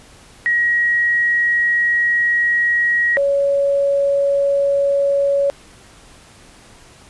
sine tone pair in turn, 1900 / 560.2 Hz, A#6 / C#5, +33 / +18 cents, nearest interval octave + major sixth, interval 2115 cents, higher first, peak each -13 dBFS, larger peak neither, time 0.46-3.17 / 3.17-5.5 s, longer first, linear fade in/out 0 ms, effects pink hiss -45 dBFS RMS until 7.09 s + resampled to 24000 Hz

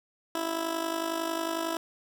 15% pulse tone with amplitude modulation, 329.6 Hz, E4, in tune, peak -20 dBFS, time 0.35-1.77 s, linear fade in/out 2 ms, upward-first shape sine, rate 51 Hz, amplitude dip 65%, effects none

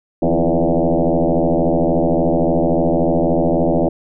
sine tone with frequency modulation, 160.5 Hz, E3, 46 cents flat, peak -12 dBFS, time 0.22-3.89 s, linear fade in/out 5 ms, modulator 83.6 Hz, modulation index 6.5, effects none

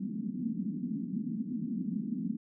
white band-pass noise, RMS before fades -35 dBFS, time 0-2.37 s, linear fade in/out 10 ms, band 180 to 250 Hz, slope 48 dB/octave, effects none

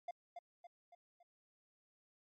triangle tone with echo, 698.5 Hz, F5, in tune, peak -38 dBFS, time 0.08-0.11 s, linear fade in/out 5 ms, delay 280 ms, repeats 4, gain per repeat -6 dB, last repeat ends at 1.23 s, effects MP3 32 kbps

